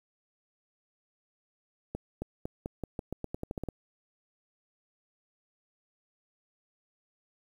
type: accelerating click train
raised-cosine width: 2 ms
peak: -21 dBFS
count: 14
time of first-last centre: 1.95-3.687 s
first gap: 270 ms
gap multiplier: 0.87
effects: 9-bit